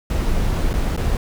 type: noise with dropouts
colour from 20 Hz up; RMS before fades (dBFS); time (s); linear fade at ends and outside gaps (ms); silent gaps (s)
brown; -19; 0.1-1.17; 2; 0.732-0.738 / 0.965-0.975
effects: none